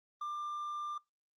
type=tone with hard clipping; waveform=sine; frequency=1191 Hz; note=D6; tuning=24 cents sharp; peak=-37 dBFS; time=0.21-0.98 s; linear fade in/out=5 ms; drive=2 dB; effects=noise-tail reverb RT60 0.2 s tail -26 dB re dry + Opus 32 kbps